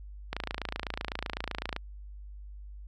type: click train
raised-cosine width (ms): 0.3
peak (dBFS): -16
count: 41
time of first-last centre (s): 0.33-1.764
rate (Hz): 27.9
effects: added 50 Hz sine -42 dBFS peak until 2.87 s